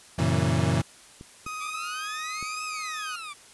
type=chord; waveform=35% pulse; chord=F# dominant seventh; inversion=none; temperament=equal with one note detuned; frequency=92.5 / 116.54 / 136.21 / 164.81 Hz; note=F#2 / A#2 / C#3 / E3; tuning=0 / 0 / -30 / 0 cents; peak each=-26 / -26 / -25 / -25 dBFS; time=0.18-0.82 s; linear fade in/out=10 ms
type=clicks; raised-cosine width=3 ms; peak=-29 dBFS; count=3; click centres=1.211 / 1.465 / 2.427 s
type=tone with vibrato; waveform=30% pulse; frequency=1252 Hz; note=D#6; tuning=10 cents sharp; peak=-30 dBFS; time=1.46-3.16 s; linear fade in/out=5 ms; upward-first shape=triangle; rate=18 Hz; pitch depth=12 cents each way
type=exponential two-way sweep; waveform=20% pulse; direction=up then down; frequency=1135 to 2637 to 1135 Hz; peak=-31 dBFS; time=1.6-3.34 s; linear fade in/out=20 ms; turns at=2.64 s
effects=white hiss -51 dBFS RMS until 3.53 s + resampled to 24000 Hz